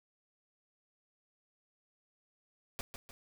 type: noise with echo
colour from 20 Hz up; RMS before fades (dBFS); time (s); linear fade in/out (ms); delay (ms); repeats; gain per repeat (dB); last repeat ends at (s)
pink; -39; 2.79-2.81; 0; 150; 2; -7; 3.11
effects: none